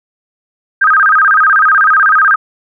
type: tone with vibrato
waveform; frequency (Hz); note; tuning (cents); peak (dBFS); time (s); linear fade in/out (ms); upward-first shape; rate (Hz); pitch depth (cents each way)
sine; 1414; F6; +21; -5; 0.81-2.36; 10; square; 16; 200
effects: none